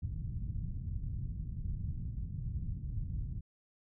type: low-pass noise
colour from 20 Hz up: white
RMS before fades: -38 dBFS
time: 0.02-3.41 s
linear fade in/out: 10 ms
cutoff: 130 Hz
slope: 24 dB/octave
effects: none